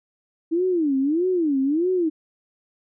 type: tone with vibrato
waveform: sine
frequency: 314.8 Hz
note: D#4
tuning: 20 cents sharp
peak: -18 dBFS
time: 0.51-2.1 s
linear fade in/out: 20 ms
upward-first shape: sine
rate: 1.6 Hz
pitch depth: 290 cents each way
effects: none